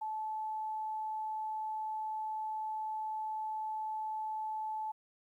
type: tone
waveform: sine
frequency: 868 Hz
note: A5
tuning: 24 cents flat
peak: -35 dBFS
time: 0.01-4.92 s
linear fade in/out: 10 ms
effects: 12-bit